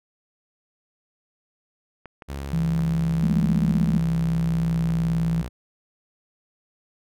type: clicks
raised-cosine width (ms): 0.5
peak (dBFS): -25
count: 4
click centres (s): 2.057 / 2.222 / 2.792 / 4.901
type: tone with pitch glide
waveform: sawtooth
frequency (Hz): 69.3 to 61.03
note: C#2 to B1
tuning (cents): 0 to -20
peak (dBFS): -26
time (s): 2.28-5.49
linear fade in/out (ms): 20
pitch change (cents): -220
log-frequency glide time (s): 3.23-5.08
type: tone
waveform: sine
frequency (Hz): 164.81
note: E3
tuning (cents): 0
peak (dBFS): -20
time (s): 2.53-5.42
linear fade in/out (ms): 5
type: tone bursts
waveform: sine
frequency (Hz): 207.7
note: G#3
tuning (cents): 0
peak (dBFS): -19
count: 12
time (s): 3.23-3.976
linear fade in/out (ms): 5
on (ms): 42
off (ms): 22
effects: none